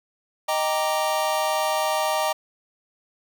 square chord, Eb major seventh, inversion none, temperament equal, 622.3 / 784 / 932.3 / 1174.7 Hz, Eb5 / G5 / Bb5 / D6, 0 / 0 / 0 / 0 cents, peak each -26 / -28 / -28 / -30 dBFS, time 0.48-2.33 s, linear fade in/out 10 ms, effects none

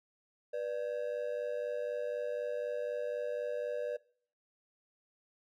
triangle ring-modulated tone, 540 Hz, C#5, 45 cents flat, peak -29 dBFS, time 0.53-3.97 s, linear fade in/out 10 ms, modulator 52 Hz, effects noise-tail reverb RT60 0.5 s tail -21 dB re dry

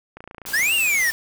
click train, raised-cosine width 0.5 ms, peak -23 dBFS, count 14, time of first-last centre 0.17-0.629 s, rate 28.3 Hz
white noise, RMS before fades -32 dBFS, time 0.46-1.12 s, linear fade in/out 0 ms
square linear two-way sweep, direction up then down, 1568 to 2862 to 1761 Hz, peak -18 dBFS, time 0.53-1.11 s, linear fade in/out 10 ms, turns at 0.74 s
effects none

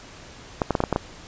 clicks, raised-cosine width 1 ms, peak -6 dBFS, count 7, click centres 0.618 / 0.707 / 0.752 / 0.804 / 0.838 / 0.927 / 0.961 s, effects pink hiss -44 dBFS RMS until 1.27 s + resampled to 16000 Hz

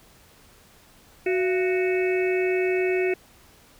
harmonic tone with a mistuned harmonic, 370 Hz, F#4, in tune, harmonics 1 / 2 / 4 / 5 / 6 / 7, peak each -21 / -33 / -39 / -36 / -32 / -33 dBFS, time 1.26-3.14 s, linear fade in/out 5 ms, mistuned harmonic 2, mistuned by -140 cents, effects pink hiss -54 dBFS RMS until 3.79 s

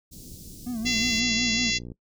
pink band-stop noise, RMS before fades -43 dBFS, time 0.11-1.21 s, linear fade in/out 20 ms, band 360 to 4700 Hz, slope 24 dB/octave
triangle tone with vibrato, 233.1 Hz, A#3, in tune, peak -26 dBFS, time 0.66-1.71 s, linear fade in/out 10 ms, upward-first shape sine, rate 5.5 Hz, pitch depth 120 cents each way
harmonic tone, 680 Hz, F5, 46 cents flat, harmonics 3 / 4 / 5 / 6 / 7 / 8 / 9 / 10, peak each -29 / -30 / -31 / -32 / -32 / -33 / -34 / -34 dBFS, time 0.85-1.79 s, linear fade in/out 20 ms
click train, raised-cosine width 3 ms, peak -26 dBFS, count 65, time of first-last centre 0.85-1.918 s, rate 59.9 Hz
effects noise-tail reverb RT60 0.1 s tail -21 dB re dry

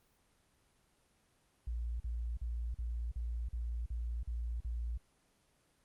sine tone bursts, 58.27 Hz, A#1, in tune, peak -35 dBFS, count 9, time 1.67-4.976 s, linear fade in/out 5 ms, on 330 ms, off 42 ms, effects pink hiss -72 dBFS RMS until 5.84 s + Opus 24 kbps

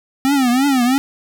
square tone with vibrato, 261.6 Hz, C4, in tune, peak -13 dBFS, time 0.25-0.98 s, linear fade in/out 0 ms, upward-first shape triangle, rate 3 Hz, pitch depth 180 cents each way, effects none

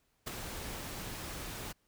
pink noise with ADSR envelope, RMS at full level -35 dBFS, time 0.26-1.73 s, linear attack 19 ms, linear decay 5 ms, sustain -7 dB, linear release 18 ms, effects pink hiss -75 dBFS RMS until 1.87 s

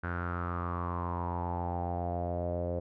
sawtooth tone with low-pass filter sweep, 87.31 Hz, F2, in tune, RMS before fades -34 dBFS, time 0.03-2.8 s, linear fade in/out 10 ms, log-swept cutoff 1500 to 550 Hz, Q 7.2, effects none

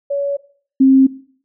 sine tone pair in turn, 564 / 266.2 Hz, C#5 / C4, +30 / +30 cents, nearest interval octave + minor second, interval 1300 cents, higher first, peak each -16 / -6 dBFS, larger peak second, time 0.1-0.37 / 0.8-1.07 s, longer neither, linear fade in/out 10 ms, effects noise-tail reverb RT60 0.5 s tail -18 dB re dry

